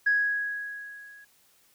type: tone with level ramp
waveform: sine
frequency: 1661.2 Hz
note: G#6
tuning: in tune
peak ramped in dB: -18 to -48 dBFS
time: 0.06-1.25 s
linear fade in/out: 10 ms
effects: tanh soft clip ceiling -14 dBFS + white hiss -63 dBFS RMS until 1.74 s